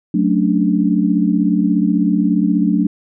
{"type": "chord", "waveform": "sine", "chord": "D major seventh", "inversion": "first", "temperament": "equal", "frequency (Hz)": [185, 220, 277.2, 293.7], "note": ["F#3", "A3", "C#4", "D4"], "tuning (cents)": [0, 0, 0, 0], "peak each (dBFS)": [-16, -17, -22, -17], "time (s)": [0.14, 2.87], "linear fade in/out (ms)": 5, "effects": []}